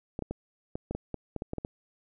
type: clicks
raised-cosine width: 2 ms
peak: -20 dBFS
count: 12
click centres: 0.191 / 0.223 / 0.31 / 0.755 / 0.91 / 0.95 / 1.143 / 1.363 / 1.421 / 1.534 / 1.583 / 1.649 s
effects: none